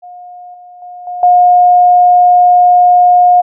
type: tone with level steps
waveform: sine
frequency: 716 Hz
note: F5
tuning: 43 cents sharp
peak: -28 / -32 / -26 / -18 / -3 dBFS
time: 0.02-3.42 s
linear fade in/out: 20 ms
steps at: 0.54 / 0.82 / 1.07 / 1.23 s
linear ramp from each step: 2 ms
effects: none